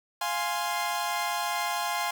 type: chord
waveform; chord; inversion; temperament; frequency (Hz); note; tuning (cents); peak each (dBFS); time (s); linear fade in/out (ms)
sawtooth; F minor; none; equal; 698.5 / 830.6 / 1046.5; F5 / Ab5 / C6; 0 / 0 / 0; -29 / -28 / -28; 0.21-2.11; 5
effects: 8-bit